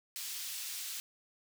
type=high-pass noise; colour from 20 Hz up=pink; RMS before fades=-41 dBFS; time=0.16-1 s; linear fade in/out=0 ms; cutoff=3500 Hz; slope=12 dB/octave; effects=none